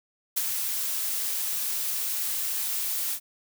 blue noise with ADSR envelope, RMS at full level -24 dBFS, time 0.36-3.2 s, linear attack 14 ms, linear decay 33 ms, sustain -5 dB, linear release 69 ms, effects none

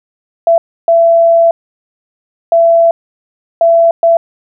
sine tone bursts at uneven times, 670 Hz, E5, 28 cents sharp, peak -4 dBFS, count 5, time 0.47-0.58 / 0.88-1.51 / 2.52-2.91 / 3.61-3.91 / 4.03-4.17 s, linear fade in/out 2 ms, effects none

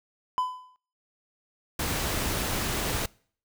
triangle tone with exponential decay, 1007 Hz, B5, 33 cents sharp, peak -19 dBFS, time 0.38-0.76 s, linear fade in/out 0 ms, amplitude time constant 82 ms
pink noise, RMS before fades -29 dBFS, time 1.79-3.06 s, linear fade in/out 5 ms
effects noise-tail reverb RT60 0.5 s tail -24 dB re dry

